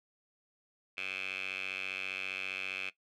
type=tone with band-pass filter; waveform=10% pulse; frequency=95 Hz; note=F#2; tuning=46 cents sharp; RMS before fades=-39 dBFS; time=0.97-2.9 s; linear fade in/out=10 ms; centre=2600 Hz; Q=7.6; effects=noise-tail reverb RT60 0.1 s tail -17 dB re dry